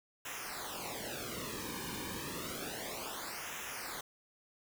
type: noise with flanger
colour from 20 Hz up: pink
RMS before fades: -42 dBFS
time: 0.25-4.01 s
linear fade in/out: 5 ms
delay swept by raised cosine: 0.22 to 1.52 ms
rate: 0.3 Hz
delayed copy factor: -0.9
effects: none